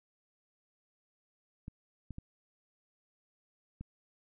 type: clicks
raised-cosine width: 5 ms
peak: -30 dBFS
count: 4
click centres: 1.681 / 2.107 / 2.184 / 3.81 s
effects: none